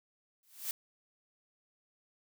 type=noise with exponential growth; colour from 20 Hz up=blue; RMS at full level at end=-33 dBFS; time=0.43-0.71 s; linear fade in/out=1 ms; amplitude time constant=59 ms; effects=none